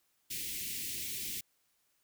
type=band-stop noise; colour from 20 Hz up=white; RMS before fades=-39 dBFS; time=0.3-1.41 s; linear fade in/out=10 ms; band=400 to 2000 Hz; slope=48 dB/octave; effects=white hiss -75 dBFS RMS until 2.03 s